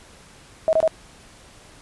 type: tone bursts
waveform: sine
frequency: 640 Hz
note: D#5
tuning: 49 cents sharp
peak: -14 dBFS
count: 3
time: 0.68-0.877 s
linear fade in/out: 0 ms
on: 49 ms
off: 25 ms
effects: pink hiss -48 dBFS RMS until 1.81 s + resampled to 24000 Hz